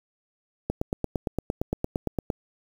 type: click train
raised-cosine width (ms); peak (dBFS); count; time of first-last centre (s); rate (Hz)
2; -12; 15; 0.7-2.302; 8.74
effects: 7-bit